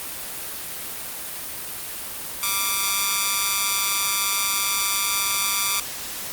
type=tone with amplitude modulation; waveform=5% pulse; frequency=1174.7 Hz; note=D6; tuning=in tune; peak=-5 dBFS; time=2.43-5.8 s; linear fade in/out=0 ms; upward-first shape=sine; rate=203 Hz; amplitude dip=95%; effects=white hiss -32 dBFS RMS until 6.32 s + Opus 32 kbps